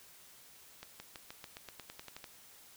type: accelerating click train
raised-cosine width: 0.2 ms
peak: -28 dBFS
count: 13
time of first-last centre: 0.83-2.242 s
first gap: 170 ms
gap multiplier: 0.93
effects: white hiss -58 dBFS RMS until 2.76 s